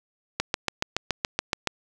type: click train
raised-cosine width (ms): 0.2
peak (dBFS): -6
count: 10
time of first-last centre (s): 0.4-1.673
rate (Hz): 7.07
effects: none